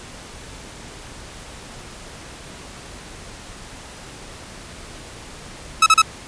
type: tone bursts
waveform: sawtooth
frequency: 1295 Hz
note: E6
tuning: 31 cents flat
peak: -5 dBFS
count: 3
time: 5.82-6.019 s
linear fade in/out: 5 ms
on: 43 ms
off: 35 ms
effects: pink hiss -38 dBFS RMS until 6.27 s + resampled to 22050 Hz